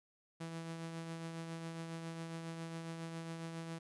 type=tone with tremolo; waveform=sawtooth; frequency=164.81 Hz; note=E3; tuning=in tune; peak=-37 dBFS; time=0.4-3.79 s; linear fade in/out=10 ms; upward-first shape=triangle; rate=7.3 Hz; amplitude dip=40%; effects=resampled to 24000 Hz